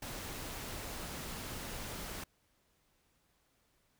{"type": "noise", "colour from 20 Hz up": "pink", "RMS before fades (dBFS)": -43, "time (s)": [0.02, 2.24], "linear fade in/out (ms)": 5, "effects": ["pink hiss -74 dBFS RMS until 3.99 s"]}